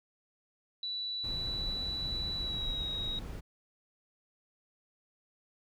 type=tone with pitch glide; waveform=sine; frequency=3951 to 3810 Hz; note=B7 to A#7; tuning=0 to +37 cents; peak=-34 dBFS; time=0.83-3.19 s; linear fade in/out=2 ms; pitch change=-63 cents; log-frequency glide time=2.37-2.83 s
type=noise; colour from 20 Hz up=brown; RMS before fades=-40 dBFS; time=1.23-3.41 s; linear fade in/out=20 ms
effects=none